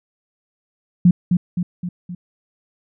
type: tone with echo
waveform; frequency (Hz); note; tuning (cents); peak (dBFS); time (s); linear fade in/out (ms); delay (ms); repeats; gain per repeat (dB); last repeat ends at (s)
sine; 177.2; F3; +25; -7; 1.05-1.11; 5; 260; 4; -5; 2.15
effects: none